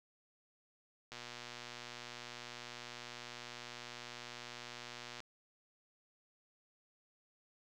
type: click train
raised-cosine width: 0.2 ms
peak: -29 dBFS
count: 491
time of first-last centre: 1.12-5.203 s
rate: 120 Hz
effects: none